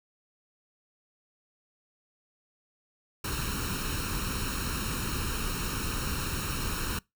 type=noise with comb filter; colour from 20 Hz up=pink; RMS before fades=-32 dBFS; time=3.24-6.99 s; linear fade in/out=5 ms; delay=0.73 ms; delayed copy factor=+0.75; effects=noise-tail reverb RT60 0.2 s tail -25 dB re dry